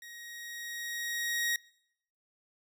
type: tone with level ramp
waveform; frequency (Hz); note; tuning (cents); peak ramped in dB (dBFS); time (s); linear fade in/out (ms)
sawtooth; 1886; A#6; +20; -43 to -24; 0.02-1.56; 2
effects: noise-tail reverb RT60 0.7 s tail -24 dB re dry